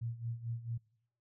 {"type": "tone with tremolo", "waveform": "sine", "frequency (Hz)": 116.54, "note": "A#2", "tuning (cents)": 0, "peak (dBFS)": -34, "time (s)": [0.01, 0.78], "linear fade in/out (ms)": 10, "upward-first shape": "sine", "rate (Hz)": 4.5, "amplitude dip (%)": 80, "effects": ["noise-tail reverb RT60 0.7 s tail -24 dB re dry"]}